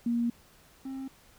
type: tone pair in turn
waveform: sine / triangle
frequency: 235.9 / 266.6 Hz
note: A#3 / C4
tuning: +21 / +33 cents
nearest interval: major second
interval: 212 cents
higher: second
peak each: -25 / -33 dBFS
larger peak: first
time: 0.06-0.3 / 0.85-1.08 s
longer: first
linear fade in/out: 5 ms
effects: pink hiss -59 dBFS RMS until 1.38 s